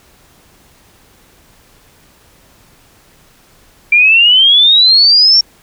sine exponential sweep, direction up, 2354 to 5550 Hz, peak -4 dBFS, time 3.92-5.41 s, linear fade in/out 5 ms, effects pink hiss -47 dBFS RMS until 5.62 s

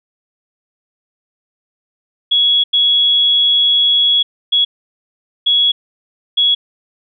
sine tone bursts at uneven times, 3350 Hz, G#7, 14 cents sharp, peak -9 dBFS, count 5, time 2.31-2.64 / 2.73-4.23 / 4.52-4.65 / 5.46-5.72 / 6.37-6.55 s, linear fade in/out 10 ms, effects none

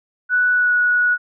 sine tone with pitch glide, 1480 to 1463.8 Hz, F#6 to F#6, 0 to -19 cents, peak -13 dBFS, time 0.29-1.18 s, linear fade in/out 50 ms, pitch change -19 cents, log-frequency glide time 0.52-0.74 s, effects none

